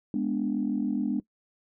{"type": "chord", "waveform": "sine", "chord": "G# diminished", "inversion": "none", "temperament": "equal", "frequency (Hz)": [207.7, 246.9, 293.7], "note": ["G#3", "B3", "D4"], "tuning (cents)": [0, 0, 0], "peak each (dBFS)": -29, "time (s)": [0.14, 1.2], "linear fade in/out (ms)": 2, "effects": ["noise-tail reverb RT60 0.1 s tail -21 dB re dry", "tanh soft clip ceiling -17 dBFS"]}